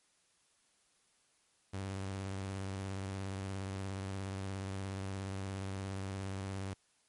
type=tone with vibrato; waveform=sawtooth; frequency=96.7 Hz; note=G2; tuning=23 cents flat; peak=-34 dBFS; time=1.73-6.74 s; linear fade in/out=10 ms; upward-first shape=square; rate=17 Hz; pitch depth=30 cents each way; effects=white hiss -72 dBFS RMS until 7.08 s + MP3 48 kbps